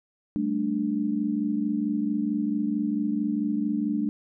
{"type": "chord", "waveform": "sine", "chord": "G suspended second", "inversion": "none", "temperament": "just", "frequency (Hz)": [196, 220.5, 294], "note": ["G3", "A3", "D4"], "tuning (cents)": [0, 4, 2], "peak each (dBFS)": [-31, -27, -27], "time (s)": [0.36, 4.09], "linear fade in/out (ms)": 0, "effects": []}